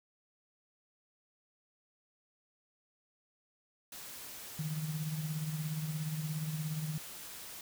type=noise; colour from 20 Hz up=white; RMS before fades=-47 dBFS; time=3.92-7.61 s; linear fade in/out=2 ms
type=tone with tremolo; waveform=sine; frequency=154.9 Hz; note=D#3; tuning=7 cents flat; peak=-32 dBFS; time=4.59-6.98 s; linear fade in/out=2 ms; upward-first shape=sine; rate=17 Hz; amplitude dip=55%
effects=none